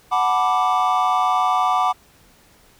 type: chord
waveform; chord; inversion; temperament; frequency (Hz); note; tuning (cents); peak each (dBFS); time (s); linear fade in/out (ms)
triangle; B minor seventh; second; equal; 740 / 880 / 987.8 / 1174.7; F#5 / A5 / B5 / D6; 0 / 0 / 0 / 0; -18 / -24 / -21 / -18; 0.11-1.93; 20
effects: pink hiss -53 dBFS RMS until 2.79 s